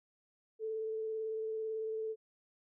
sine tone with vibrato, 440 Hz, A4, in tune, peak -35 dBFS, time 0.59-2.16 s, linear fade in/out 50 ms, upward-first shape triangle, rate 18 Hz, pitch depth 17 cents each way, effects none

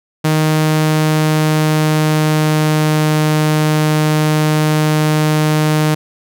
sawtooth tone with pitch glide, 155.56 to 153.68 Hz, D#3 to D#3, 0 to -21 cents, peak -7 dBFS, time 0.24-5.95 s, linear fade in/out 10 ms, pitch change -21 cents, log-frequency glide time 0.41-3.28 s, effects none

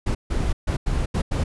brown noise bursts at uneven times, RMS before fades -22 dBFS, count 6, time 0.06-0.15 / 0.3-0.53 / 0.67-0.77 / 0.86-1.06 / 1.14-1.22 / 1.31-1.44 s, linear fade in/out 10 ms, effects resampled to 24000 Hz

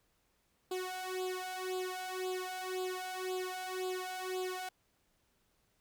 sawtooth tone with flanger, 370 Hz, F#4, in tune, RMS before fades -39 dBFS, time 0.71-4.69 s, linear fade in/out 5 ms, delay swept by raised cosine 0.25 to 1.45 ms, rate 1.9 Hz, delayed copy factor +0.9, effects pink hiss -75 dBFS RMS until 5.8 s

